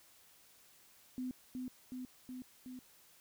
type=tone with echo; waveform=sine; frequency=253.8 Hz; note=B3; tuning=47 cents sharp; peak=-37 dBFS; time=1.18-1.31 s; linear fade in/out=0 ms; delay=370 ms; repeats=4; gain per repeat=-2 dB; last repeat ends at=2.79 s; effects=white hiss -64 dBFS RMS until 3.2 s